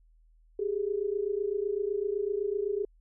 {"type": "tone pair together", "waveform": "sine", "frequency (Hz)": [391.1, 419], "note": ["G4", "G#4"], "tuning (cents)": [-4, 15], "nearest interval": "minor second", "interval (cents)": 119, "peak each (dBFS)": [-31, -30], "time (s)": [0.59, 2.85], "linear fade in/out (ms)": 5, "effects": ["added 40 Hz sine -58 dBFS peak until 3 s"]}